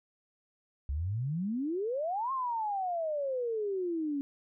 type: exponential two-way sweep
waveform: sine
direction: up then down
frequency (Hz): 65.41 to 1087 to 274.8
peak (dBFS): -30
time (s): 0.89-4.21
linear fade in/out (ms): 0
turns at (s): 2.32
effects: none